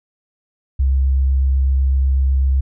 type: tone with vibrato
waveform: sine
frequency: 66.8 Hz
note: C2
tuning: 36 cents sharp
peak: -12 dBFS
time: 0.79-2.61 s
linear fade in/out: 10 ms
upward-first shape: sine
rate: 8 Hz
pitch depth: 10 cents each way
effects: none